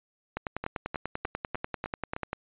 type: two click trains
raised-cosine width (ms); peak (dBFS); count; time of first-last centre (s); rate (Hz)
0.5; -16 / -18; 21 / 6; 0.37-2.331 / 0.64-2.164; 10.2 / 3.28
effects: resampled to 8000 Hz